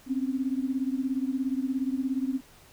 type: beating tone pair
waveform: sine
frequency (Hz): 258 / 275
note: C4 / C#4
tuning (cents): -24 / -14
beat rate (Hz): 17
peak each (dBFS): -28 / -30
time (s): 0.06-2.41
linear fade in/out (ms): 50
effects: pink hiss -55 dBFS RMS until 2.72 s